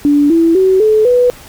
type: tone with pitch steps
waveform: sine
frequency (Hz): 289.8 / 331 / 378 / 431.7 / 493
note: D4 / E4 / F#4 / A4 / B4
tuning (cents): -23 / +7 / +37 / -33 / -3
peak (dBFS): -6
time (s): 0.05-1.3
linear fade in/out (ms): 0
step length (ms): 250
effects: pink hiss -36 dBFS RMS until 1.48 s